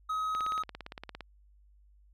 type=tone; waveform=triangle; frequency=1269 Hz; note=D#6; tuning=34 cents sharp; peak=-28 dBFS; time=0.09-0.63 s; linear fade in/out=10 ms
type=click train; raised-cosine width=0.3 ms; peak=-25 dBFS; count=16; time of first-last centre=0.35-1.207 s; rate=17.5 Hz
effects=added 50 Hz sine -58 dBFS peak until 2.13 s